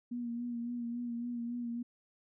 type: tone with vibrato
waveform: sine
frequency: 238.4 Hz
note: A#3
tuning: 39 cents sharp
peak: -35 dBFS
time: 0.11-1.83 s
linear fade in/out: 10 ms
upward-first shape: sine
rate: 3.6 Hz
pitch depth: 32 cents each way
effects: none